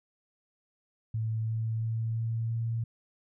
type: tone with pitch steps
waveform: sine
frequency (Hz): 111.1 / 112 / 112.91 / 113.83 / 114.75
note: A2 / A2 / A2 / A#2 / A#2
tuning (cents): +17 / +31 / +45 / -41 / -27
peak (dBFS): -28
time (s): 1.14-2.84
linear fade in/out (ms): 5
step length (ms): 340
effects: none